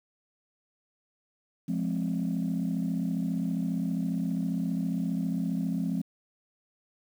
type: chord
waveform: sine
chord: F minor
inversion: none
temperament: just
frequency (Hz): 174.61 / 209.5 / 261.9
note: F3 / Ab3 / C4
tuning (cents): 0 / +15 / +2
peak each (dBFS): -29 / -31 / -31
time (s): 1.68-6.02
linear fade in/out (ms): 10
effects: tanh soft clip ceiling -21 dBFS + 9-bit